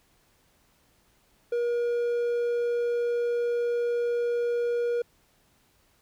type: tone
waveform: triangle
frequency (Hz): 476.8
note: A#4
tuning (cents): +39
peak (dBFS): -22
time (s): 1.52-5.02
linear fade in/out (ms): 5
effects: pink hiss -65 dBFS RMS until 6.01 s